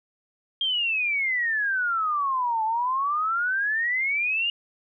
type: exponential two-way sweep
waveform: sine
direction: down then up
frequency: 3231 to 865 to 2870 Hz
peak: -22 dBFS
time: 0.61-4.5 s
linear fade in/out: 2 ms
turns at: 2.64 s
effects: none